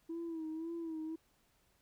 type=tone with vibrato; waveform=sine; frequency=325.6 Hz; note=E4; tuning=21 cents flat; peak=-37 dBFS; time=0.09-1.16 s; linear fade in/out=10 ms; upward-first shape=sine; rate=1.9 Hz; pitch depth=62 cents each way; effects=tanh soft clip ceiling -36 dBFS + pink hiss -73 dBFS RMS until 1.81 s